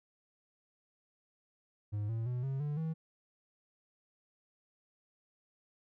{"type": "tone with pitch steps", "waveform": "triangle", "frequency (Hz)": [104.1, 113.52, 123.8, 135, 147.22, 160.54], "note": ["G#2", "A#2", "B2", "C#3", "D3", "E3"], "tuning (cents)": [5, -45, 5, -45, 5, -45], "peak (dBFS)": -31, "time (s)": [1.92, 2.94], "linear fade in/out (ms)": 20, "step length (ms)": 170, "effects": []}